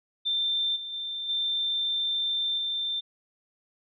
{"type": "tone with level steps", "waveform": "sine", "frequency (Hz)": 3573, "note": "A7", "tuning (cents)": 26, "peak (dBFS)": [-24, -34, -31, -25, -27], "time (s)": [0.25, 3.01], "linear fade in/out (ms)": 20, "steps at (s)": [0.75, 0.92, 1.28, 2.57], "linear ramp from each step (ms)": 20, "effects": []}